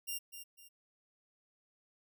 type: tone with echo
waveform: 5% pulse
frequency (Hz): 2794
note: F7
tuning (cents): 0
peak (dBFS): -28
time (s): 0.07-0.19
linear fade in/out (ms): 20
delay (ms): 250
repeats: 2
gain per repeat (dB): -9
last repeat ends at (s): 0.69
effects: none